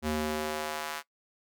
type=tone with high-pass filter sweep; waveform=square; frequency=76.7 Hz; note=D#2; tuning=24 cents flat; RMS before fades=-33 dBFS; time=0.02-1.03 s; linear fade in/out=50 ms; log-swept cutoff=160 to 1200 Hz; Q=1; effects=noise-tail reverb RT60 0.1 s tail -20 dB re dry